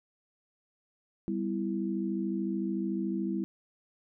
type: chord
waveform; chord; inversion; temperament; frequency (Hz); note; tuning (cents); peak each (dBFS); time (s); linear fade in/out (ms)
sine; E minor; first; equal with one note detuned; 196 / 249.7 / 329.6; G3 / B3 / E4; 0 / +19 / 0; -32 / -37 / -33; 1.28-3.44; 0
effects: none